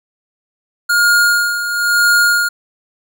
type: tone with tremolo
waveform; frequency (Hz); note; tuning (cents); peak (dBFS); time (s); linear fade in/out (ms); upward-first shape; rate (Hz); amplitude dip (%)
square; 1422; F6; +31; -9; 0.89-2.49; 10; sine; 1; 65
effects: none